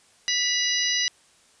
harmonic tone with a mistuned harmonic, 987.8 Hz, B5, in tune, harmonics 2 / 3 / 4 / 5 / 6, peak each -28 / -28 / -28 / -28 / -28 dBFS, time 0.28-1.08 s, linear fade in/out 0 ms, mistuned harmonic 3, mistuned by -49 cents, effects white hiss -58 dBFS RMS until 1.6 s + resampled to 22050 Hz

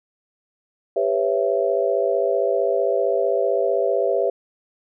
sine chord, C# half-diminished seventh, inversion second, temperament just, 399.1 / 498.9 / 554.4 / 665.2 Hz, G4 / B4 / C#5 / E5, +31 / +17 / 0 / +16 cents, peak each -23 dBFS, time 0.96-4.3 s, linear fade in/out 5 ms, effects none

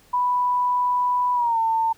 sine tone with pitch glide, 987.8 to 900.6 Hz, B5 to A5, 0 to +40 cents, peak -18 dBFS, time 0.13-1.93 s, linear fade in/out 10 ms, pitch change -160 cents, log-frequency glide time 1.34-1.59 s, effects pink hiss -55 dBFS RMS until 1.97 s

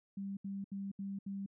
sine tone bursts, 197 Hz, G3, 9 cents sharp, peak -38 dBFS, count 5, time 0.17-1.462 s, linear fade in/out 5 ms, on 200 ms, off 73 ms, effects none

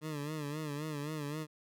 20% pulse tone with vibrato, 150 Hz, D3, 37 cents sharp, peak -32 dBFS, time 0.01-1.47 s, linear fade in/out 50 ms, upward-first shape sine, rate 3.8 Hz, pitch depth 85 cents each way, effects none

